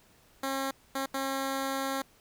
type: tone bursts at uneven times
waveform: 10% pulse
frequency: 270 Hz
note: C#4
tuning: 45 cents flat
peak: -22 dBFS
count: 3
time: 0.43-0.71 / 0.95-1.06 / 1.14-2.02 s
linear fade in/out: 5 ms
effects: pink hiss -62 dBFS RMS until 2.2 s